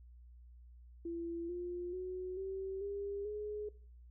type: tone with pitch steps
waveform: sine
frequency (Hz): 337.8 / 352.8 / 368.4 / 384.7 / 401.7 / 419.5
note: E4 / F4 / F#4 / G4 / G4 / G#4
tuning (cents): +42 / +18 / -7 / -33 / +42 / +17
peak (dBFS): -38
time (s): 1.05-3.69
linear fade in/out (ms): 5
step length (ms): 440
effects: noise-tail reverb RT60 0.5 s tail -20 dB re dry + added 60 Hz sine -54 dBFS peak until 4.1 s